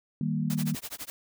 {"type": "chord", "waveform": "sine", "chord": "Eb major", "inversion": "none", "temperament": "equal", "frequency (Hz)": [155.56, 196, 233.1], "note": ["Eb3", "G3", "Bb3"], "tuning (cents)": [0, 0, 0], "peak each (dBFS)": [-29, -31, -31], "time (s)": [0.21, 0.75], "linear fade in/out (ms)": 2}
{"type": "noise with tremolo", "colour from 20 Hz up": "white", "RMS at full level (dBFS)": -36, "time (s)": [0.5, 1.1], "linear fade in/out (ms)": 0, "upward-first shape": "sine", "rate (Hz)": 12, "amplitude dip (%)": 100}
{"effects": []}